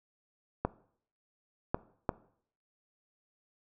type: clicks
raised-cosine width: 1 ms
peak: -14 dBFS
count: 3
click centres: 0.65 / 1.745 / 2.092 s
effects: noise-tail reverb RT60 0.6 s tail -19 dB re dry